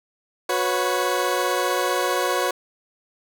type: chord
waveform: 20% pulse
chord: F# suspended fourth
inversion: none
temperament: equal with one note detuned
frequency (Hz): 364.5 / 493.9 / 554.4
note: F#4 / B4 / C#5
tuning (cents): -26 / 0 / 0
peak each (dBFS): -20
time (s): 0.49-2.51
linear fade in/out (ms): 5
effects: none